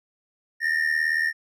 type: ring-modulated tone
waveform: triangle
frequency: 1826 Hz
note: A#6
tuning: 36 cents flat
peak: -16 dBFS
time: 0.6-1.33 s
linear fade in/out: 50 ms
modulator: 39 Hz
effects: none